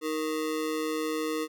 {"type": "ring-modulated tone", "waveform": "square", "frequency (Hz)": 390.4, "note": "G4", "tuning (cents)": -7, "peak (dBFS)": -26, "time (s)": [0.01, 1.48], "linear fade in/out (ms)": 50, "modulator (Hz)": 76.7, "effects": []}